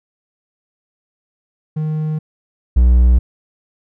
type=tone pair in turn; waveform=triangle; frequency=154.9 / 61.07 Hz; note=D#3 / B1; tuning=-7 / -19 cents; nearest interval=octave + major third; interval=1612 cents; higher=first; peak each=-15 / -5 dBFS; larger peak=second; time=1.76-2.19 / 2.76-3.19 s; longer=neither; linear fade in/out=10 ms; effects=none